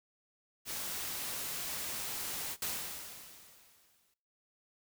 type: noise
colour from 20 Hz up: white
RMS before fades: -39 dBFS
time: 0.65-2.57 s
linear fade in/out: 50 ms
type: noise with exponential decay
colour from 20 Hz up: white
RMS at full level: -35 dBFS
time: 2.62-4.14 s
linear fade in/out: 2 ms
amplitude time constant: 330 ms
effects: noise-tail reverb RT60 0.5 s tail -19 dB re dry